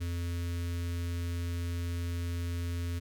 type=tone with notch filter; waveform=square; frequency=86.1 Hz; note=F2; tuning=24 cents flat; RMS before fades=-34 dBFS; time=0-3 s; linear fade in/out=20 ms; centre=770 Hz; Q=0.64; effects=none